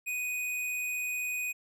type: tone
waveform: square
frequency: 2489 Hz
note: D#7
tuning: in tune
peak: -32 dBFS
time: 0.06-1.53 s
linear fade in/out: 20 ms
effects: none